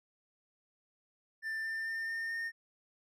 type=tone with pitch steps; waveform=triangle; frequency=1780 / 1792.4 / 1804.8 / 1817.4 / 1830 Hz; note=A6 / A6 / A6 / A#6 / A#6; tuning=+20 / +32 / +44 / -44 / -32 cents; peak=-33 dBFS; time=1.42-2.52 s; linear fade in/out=50 ms; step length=220 ms; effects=none